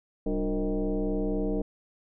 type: tone with frequency modulation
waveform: sine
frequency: 132 Hz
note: C3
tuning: 16 cents sharp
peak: -25 dBFS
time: 0.26-1.62 s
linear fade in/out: 5 ms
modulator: 164 Hz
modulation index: 2.5
effects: none